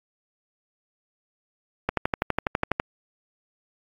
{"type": "click train", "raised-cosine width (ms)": 0.5, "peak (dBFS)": -7, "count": 12, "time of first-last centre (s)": [1.89, 2.799], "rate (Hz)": 12.1, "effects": ["AAC 32 kbps"]}